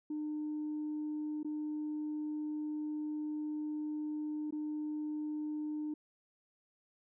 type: tone with dropouts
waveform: sine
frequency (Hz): 302.7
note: D#4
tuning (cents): -48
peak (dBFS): -34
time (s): 0.1-5.94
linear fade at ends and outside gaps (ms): 5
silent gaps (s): 1.431-1.446 / 4.508-4.524
effects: tanh soft clip ceiling -32 dBFS